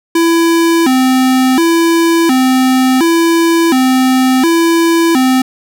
square tone with vibrato, 293.7 Hz, D4, in tune, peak -8 dBFS, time 0.15-5.42 s, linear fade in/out 5 ms, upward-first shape square, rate 0.7 Hz, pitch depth 220 cents each way, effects none

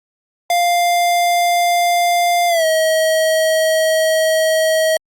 square tone with pitch glide, 698.5 to 636.8 Hz, F5 to D#5, 0 to +40 cents, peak -13 dBFS, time 0.5-4.97 s, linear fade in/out 2 ms, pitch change -160 cents, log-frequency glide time 2.48-2.65 s, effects Opus 48 kbps

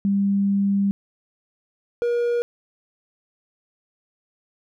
sine / triangle tone pair in turn, 198.8 / 476.9 Hz, G3 / A#4, +25 / +39 cents, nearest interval octave + minor third, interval 1514 cents, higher second, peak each -17 dBFS, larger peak neither, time 0.05-0.91 / 2.02-2.42 s, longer first, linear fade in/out 0 ms, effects none

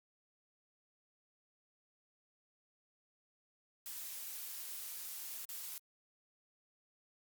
blue noise with dropouts, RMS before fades -45 dBFS, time 3.86-5.78 s, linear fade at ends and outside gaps 1 ms, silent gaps 5.45-5.49 s, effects Opus 48 kbps

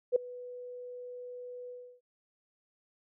sine tone with ADSR envelope, 493.9 Hz, B4, in tune, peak -19 dBFS, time 0.12-2.01 s, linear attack 39 ms, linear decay 5 ms, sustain -22 dB, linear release 320 ms, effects none

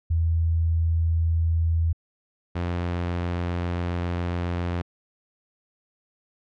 sine / sawtooth tone pair in turn, 82.3 / 87.34 Hz, E2 / F2, -2 / +1 cents, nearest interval minor second, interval 103 cents, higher second, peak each -19 / -21 dBFS, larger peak first, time 0.1-1.93 / 2.55-4.82 s, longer second, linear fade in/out 10 ms, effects low-pass 3000 Hz 12 dB/octave

